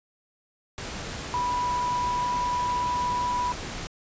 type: tone in noise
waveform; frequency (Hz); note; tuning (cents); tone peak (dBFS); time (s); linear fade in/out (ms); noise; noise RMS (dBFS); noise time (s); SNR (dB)
sine; 983; B5; -8; -24; 1.34-3.52; 0; pink; -35; 0.78-3.87; +8
effects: resampled to 16000 Hz